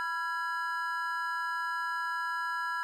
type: chord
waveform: triangle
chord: F diminished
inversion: second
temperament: equal with one note detuned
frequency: 987.8 / 1362.6 / 1661.2 Hz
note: Cb6 / F6 / Ab6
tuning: 0 / -43 / 0 cents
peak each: -34 / -34 / -33 dBFS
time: 0-2.83 s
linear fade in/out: 0 ms
effects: none

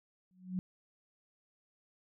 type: tone with exponential growth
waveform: sine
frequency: 184 Hz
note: F#3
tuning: 9 cents flat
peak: -29 dBFS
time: 0.31-0.59 s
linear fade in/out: 0 ms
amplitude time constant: 59 ms
effects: none

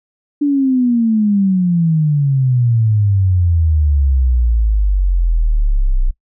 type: exponential sweep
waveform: sine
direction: down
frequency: 293.7 to 30.22 Hz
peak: -10 dBFS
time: 0.41-6.11 s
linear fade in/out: 10 ms
effects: noise-tail reverb RT60 0.1 s tail -20 dB re dry

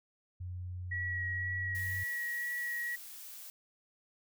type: tone with pitch glide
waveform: sine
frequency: 89.9 to 95.25 Hz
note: F#2 to G2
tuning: -49 to -49 cents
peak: -38 dBFS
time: 0.4-2.04 s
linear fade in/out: 10 ms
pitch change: +100 cents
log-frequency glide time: 0.98-1.81 s
type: tone with vibrato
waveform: sine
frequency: 1917 Hz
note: A#6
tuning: 48 cents sharp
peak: -34 dBFS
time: 0.91-2.96 s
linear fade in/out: 10 ms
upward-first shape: sine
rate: 2 Hz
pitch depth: 13 cents each way
type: noise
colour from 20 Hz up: blue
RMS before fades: -48 dBFS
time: 1.75-3.5 s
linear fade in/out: 0 ms
effects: none

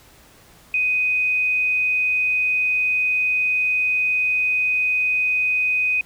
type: tone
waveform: sine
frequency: 2500 Hz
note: D#7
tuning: 8 cents sharp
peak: -17 dBFS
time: 0.74-6.01 s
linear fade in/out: 2 ms
effects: pink hiss -50 dBFS RMS until 6.05 s

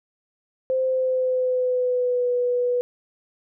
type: tone with pitch glide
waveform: sine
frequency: 520 to 491.1 Hz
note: C5 to B4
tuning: -11 to -10 cents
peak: -19 dBFS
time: 0.7-2.81 s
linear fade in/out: 0 ms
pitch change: -99 cents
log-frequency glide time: 0.85-2.3 s
effects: none

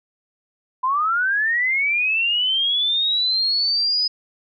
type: linear sweep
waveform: sine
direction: up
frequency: 997 to 5030 Hz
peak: -17 dBFS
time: 0.83-4.08 s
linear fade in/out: 10 ms
effects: none

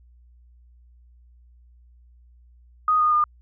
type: tone with pitch steps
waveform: sine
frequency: 1244.5 / 1228.1 / 1211.9 Hz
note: D#6 / D#6 / D#6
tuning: 0 / -23 / -46 cents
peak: -16 dBFS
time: 2.88-3.24 s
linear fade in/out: 2 ms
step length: 120 ms
effects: added 60 Hz sine -50 dBFS peak until 3.41 s

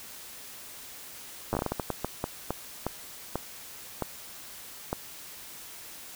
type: slowing click train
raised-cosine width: 1 ms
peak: -14 dBFS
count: 17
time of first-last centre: 1.53-4.929 s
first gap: 9 ms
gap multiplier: 1.36
effects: white hiss -45 dBFS RMS until 6.15 s

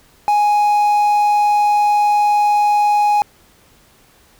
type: tone with quantisation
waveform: triangle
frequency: 830.6 Hz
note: G#5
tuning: in tune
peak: -9 dBFS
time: 0.28-3.22 s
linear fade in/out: 0 ms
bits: 6
effects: pink hiss -51 dBFS RMS until 4.39 s

